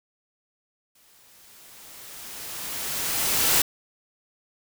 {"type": "noise with exponential growth", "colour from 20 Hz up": "white", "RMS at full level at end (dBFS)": -19, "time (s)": [0.95, 3.62], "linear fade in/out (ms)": 5, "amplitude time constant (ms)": 580, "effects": []}